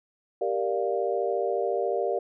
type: chord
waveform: sine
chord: G minor seventh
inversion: none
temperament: equal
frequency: 392 / 466.2 / 587.3 / 698.5 Hz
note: G4 / Bb4 / D5 / F5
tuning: 0 / 0 / 0 / 0 cents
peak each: -29 / -29 / -30 / -31 dBFS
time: 0.41-2.19 s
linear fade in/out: 5 ms
effects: none